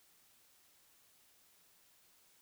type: silence
effects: white hiss -68 dBFS RMS until 2.41 s